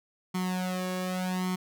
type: tone with flanger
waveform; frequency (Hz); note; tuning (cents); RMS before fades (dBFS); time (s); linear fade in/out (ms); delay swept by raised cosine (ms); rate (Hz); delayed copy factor
sawtooth; 183.7; F#3; -12; -31; 0.34-1.56; 10; 0.93 to 1.79; 0.85; +0.9
effects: none